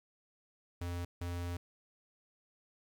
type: tone bursts at uneven times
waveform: square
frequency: 87.31 Hz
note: F2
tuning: in tune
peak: -37 dBFS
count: 2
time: 0.81-1.05 / 1.21-1.57 s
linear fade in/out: 5 ms
effects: 11-bit